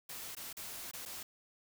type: noise with dropouts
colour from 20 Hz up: white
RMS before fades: -45 dBFS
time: 0.09-1.23 s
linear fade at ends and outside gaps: 5 ms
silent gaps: 0.351-0.367 / 0.529-0.568 / 0.913-0.934 / 1.053-1.058 s
effects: none